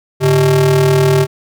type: ring-modulated tone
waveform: square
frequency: 123.47 Hz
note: B2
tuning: in tune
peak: -6 dBFS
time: 0.2-1.27 s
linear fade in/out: 50 ms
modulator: 267 Hz
effects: none